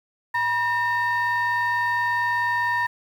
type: tone pair together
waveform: sine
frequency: 964 / 1819.8 Hz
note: B5 / A#6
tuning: -42 / -42 cents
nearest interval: major seventh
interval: 1100 cents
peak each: -21 dBFS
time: 0.34-2.87 s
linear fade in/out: 10 ms
effects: tanh soft clip ceiling -17 dBFS + 8-bit